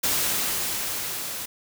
white noise with level ramp, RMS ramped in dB -23 to -33 dBFS, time 0.03-1.46 s, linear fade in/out 10 ms, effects none

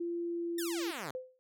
sine tone with pitch glide, 342.8 to 338.9 Hz, F4 to E4, -32 to +48 cents, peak -33 dBFS, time 0-0.91 s, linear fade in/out 10 ms, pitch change -20 cents, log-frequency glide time 0.21-0.73 s
5% pulse exponential sweep, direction down, 1900 to 125 Hz, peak -27 dBFS, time 0.58-1.11 s, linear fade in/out 5 ms
sine tone with exponential decay, 512 Hz, C5, 38 cents flat, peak -33 dBFS, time 1.15-1.39 s, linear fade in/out 0 ms, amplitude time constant 51 ms
effects none

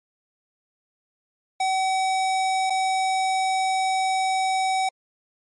square tone with dropouts, 760 Hz, F#5, 46 cents sharp, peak -21 dBFS, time 1.6-4.89 s, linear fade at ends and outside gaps 5 ms, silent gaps 2.699-2.703 s, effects MP3 48 kbps

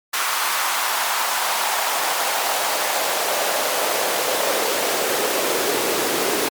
pink noise with high-pass filter sweep, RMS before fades -21 dBFS, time 0.13-6.49 s, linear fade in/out 10 ms, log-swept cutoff 1100 to 350 Hz, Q 2, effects MP3 96 kbps

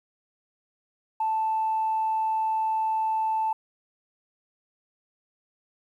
sine tone, 880 Hz, A5, in tune, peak -22 dBFS, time 1.2-3.53 s, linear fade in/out 5 ms, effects tanh soft clip ceiling -18 dBFS + 10-bit

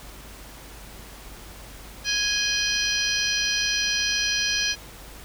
harmonic tone with a mistuned harmonic, 830.6 Hz, G#5, in tune, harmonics 2 / 3 / 4 / 5 / 6 / 7, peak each -29 / -29 / -29 / -29 / -29 / -29 dBFS, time 2.04-4.76 s, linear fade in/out 50 ms, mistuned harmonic 4, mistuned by -87 cents, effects added 50 Hz sine -44 dBFS peak until 5.24 s + pink hiss -44 dBFS RMS until 5.24 s

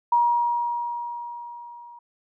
sine tone with level ramp, 952 Hz, A#5, 36 cents sharp, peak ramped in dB -15 to -42 dBFS, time 0.12-1.99 s, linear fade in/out 5 ms, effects none

